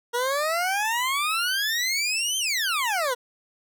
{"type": "exponential two-way sweep", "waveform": "20% pulse", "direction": "up then down", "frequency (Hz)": [470, 3161, 470], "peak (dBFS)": -18, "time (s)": [0.13, 3.15], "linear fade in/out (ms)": 20, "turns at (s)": 2.38, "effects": []}